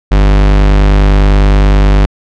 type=tone; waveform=45% pulse; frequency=49.7 Hz; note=G1; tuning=25 cents sharp; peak=-4 dBFS; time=0.11-2.06 s; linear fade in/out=10 ms; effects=low-pass 4000 Hz 12 dB/octave